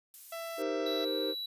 violet noise, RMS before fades -47 dBFS, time 0.14-0.62 s, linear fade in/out 0 ms
harmonic tone, 665 Hz, E5, 15 cents sharp, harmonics 1 / 2 / 3 / 4 / 5 / 6 / 7 / 8 / 9, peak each -39 / -45 / -49 / -51 / -53 / -55 / -56 / -57 / -58 dBFS, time 0.32-1.05 s, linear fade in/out 5 ms
triangle chord, C minor seventh, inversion first, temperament equal, 311.1 / 392 / 466.2 / 523.3 Hz, Eb4 / G4 / Bb4 / C5, 0 / 0 / 0 / 0 cents, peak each -35 dBFS, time 0.57-1.35 s, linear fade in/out 50 ms
triangle tone, 3928 Hz, B7, 10 cents flat, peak -34 dBFS, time 0.86-1.46 s, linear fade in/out 5 ms
effects resampled to 32000 Hz

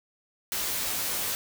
white noise with comb filter, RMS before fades -30 dBFS, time 0.52-1.35 s, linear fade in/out 0 ms, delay 18 ms, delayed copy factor -0.65, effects none

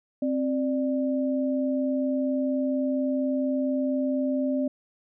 sine tone pair together, 263.7 / 592 Hz, C4 / D5, +14 / +14 cents, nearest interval octave + major second, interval 1400 cents, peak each -24 / -29 dBFS, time 0.22-4.68 s, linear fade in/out 5 ms, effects none

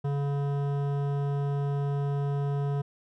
sine tone with hard clipping, 141.6 Hz, C#3, 37 cents sharp, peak -28 dBFS, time 0.04-2.82 s, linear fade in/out 10 ms, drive 14 dB, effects none

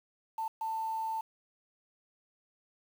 triangle tone bursts at uneven times, 890 Hz, A5, 20 cents sharp, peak -28 dBFS, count 2, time 0.38-0.48 / 0.61-1.21 s, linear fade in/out 5 ms, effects tanh soft clip ceiling -30 dBFS + 9-bit

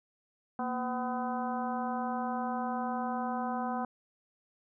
harmonic tone with a mistuned harmonic, 252.1 Hz, B3, 36 cents sharp, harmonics 1 / 2 / 3 / 4 / 5 / 6, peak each -35 / -42 / -35 / -39 / -42 / -47 dBFS, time 0.59-3.85 s, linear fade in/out 2 ms, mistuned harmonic 1, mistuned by -120 cents, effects none

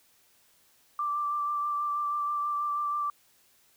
sine tone with vibrato, 1174.7 Hz, D6, in tune, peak -27 dBFS, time 0.99-3.1 s, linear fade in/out 2 ms, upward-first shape sine, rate 6.2 Hz, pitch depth 16 cents each way, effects white hiss -64 dBFS RMS until 3.76 s

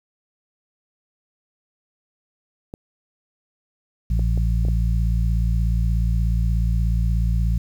clicks, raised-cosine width 2 ms, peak -20 dBFS, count 5, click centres 2.739 / 4.194 / 4.376 / 4.651 / 4.685 s
harmonic tone, 56.7 Hz, A#1, 47 cents flat, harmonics 1 / 2 / 3, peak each -18 / -24 / -28 dBFS, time 4.1-7.58 s, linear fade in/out 5 ms
effects 8-bit

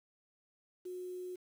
sine tone with quantisation, 363.5 Hz, F#4, 31 cents flat, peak -40 dBFS, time 0.85-1.36 s, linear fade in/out 10 ms, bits 10, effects none

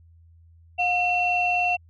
sine tone pair together, 718.1 / 2711 Hz, F5 / E7, +48 / +48 cents, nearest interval octave + major seventh, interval 2300 cents, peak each -22 dBFS, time 0.78-1.77 s, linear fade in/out 20 ms, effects tanh soft clip ceiling -12 dBFS + added 83 Hz sine -50 dBFS peak until 1.89 s

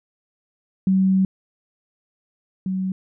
sine tone pair in turn, 190 / 188.25 Hz, F#3 / F#3, +46 / +30 cents, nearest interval unison, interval 16 cents, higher first, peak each -14 / -21 dBFS, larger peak first, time 0.87-1.25 / 2.66-2.92 s, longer first, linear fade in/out 2 ms, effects none

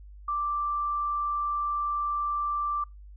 sine tone, 1174.7 Hz, D6, in tune, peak -26 dBFS, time 0.28-2.84 s, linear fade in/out 5 ms, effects noise-tail reverb RT60 0.2 s tail -26 dB re dry + added 50 Hz sine -44 dBFS peak until 3.16 s

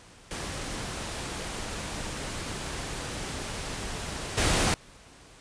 pink noise with level steps, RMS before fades -35 / -24 dBFS, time 0.31-4.74 s, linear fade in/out 0 ms, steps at 4.37 s, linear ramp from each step 10 ms, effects pink hiss -52 dBFS RMS until 5.4 s + resampled to 22050 Hz

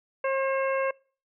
harmonic tone, 537 Hz, C5, 45 cents sharp, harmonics 1 / 2 / 3 / 4 / 5, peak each -25 / -31 / -35 / -37 / -39 dBFS, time 0.24-0.91 s, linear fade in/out 5 ms, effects noise-tail reverb RT60 0.4 s tail -25 dB re dry

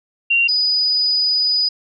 sine tone pair in turn, 2762 / 4961 Hz, F7 / D#8, -20 / -6 cents, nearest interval minor seventh, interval 1014 cents, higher second, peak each -12 / -14 dBFS, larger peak first, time 0.3-0.48 / 0.48-1.69 s, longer second, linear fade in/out 10 ms, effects none

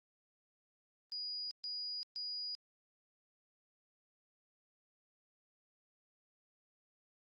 sine tone bursts, 4900 Hz, D#8, 27 cents flat, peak -39 dBFS, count 3, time 1.12-2.55 s, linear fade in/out 0 ms, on 390 ms, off 130 ms, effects Opus 24 kbps

